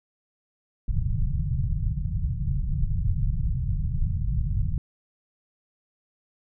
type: low-pass noise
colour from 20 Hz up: pink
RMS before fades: -25 dBFS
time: 0.88-4.78 s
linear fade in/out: 2 ms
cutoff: 160 Hz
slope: 48 dB/octave
effects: none